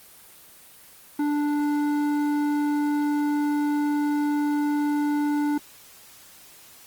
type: tone with hard clipping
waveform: sine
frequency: 293.7 Hz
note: D4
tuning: in tune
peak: -23 dBFS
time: 1.19-5.58 s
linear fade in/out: 5 ms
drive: 10 dB
effects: white hiss -49 dBFS RMS until 6.86 s + Opus 24 kbps